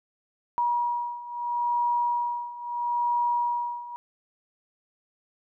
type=beating tone pair; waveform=sine; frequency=958 / 958.76 Hz; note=A#5 / A#5; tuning=+47 / +48 cents; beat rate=0.76 Hz; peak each=-29 / -26 dBFS; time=0.58-3.96 s; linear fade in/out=0 ms; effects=none